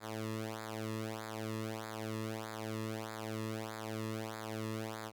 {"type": "tone with flanger", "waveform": "sawtooth", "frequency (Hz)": 110, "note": "A2", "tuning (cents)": 0, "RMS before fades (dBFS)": -41, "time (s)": [0, 5.12], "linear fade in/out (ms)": 50, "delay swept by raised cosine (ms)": [0.34, 1.34], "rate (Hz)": 1.6, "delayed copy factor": -0.9, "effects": []}